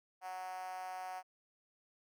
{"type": "tone with high-pass filter", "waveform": "5% pulse", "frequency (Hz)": 185, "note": "F#3", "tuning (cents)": 0, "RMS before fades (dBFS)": -44, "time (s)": [0.21, 1.23], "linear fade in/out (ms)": 50, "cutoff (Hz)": 760, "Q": 7.9, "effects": []}